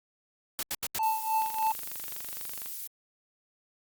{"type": "noise bursts", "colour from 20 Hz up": "white", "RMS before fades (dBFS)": -32, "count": 4, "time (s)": [0.59, 0.985], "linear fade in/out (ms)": 0, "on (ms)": 38, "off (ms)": 81}
{"type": "tone with tremolo", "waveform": "triangle", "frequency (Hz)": 883, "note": "A5", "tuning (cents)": 6, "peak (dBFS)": -21, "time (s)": [0.99, 1.72], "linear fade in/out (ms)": 2, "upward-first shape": "triangle", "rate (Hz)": 3.3, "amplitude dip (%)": 85}
{"type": "noise", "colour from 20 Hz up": "violet", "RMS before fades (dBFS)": -38, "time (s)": [1.03, 2.87], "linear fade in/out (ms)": 0}
{"type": "click train", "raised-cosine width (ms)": 0.2, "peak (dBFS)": -25, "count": 31, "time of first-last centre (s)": [1.42, 2.66], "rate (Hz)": 24.2}
{"effects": ["Opus 48 kbps"]}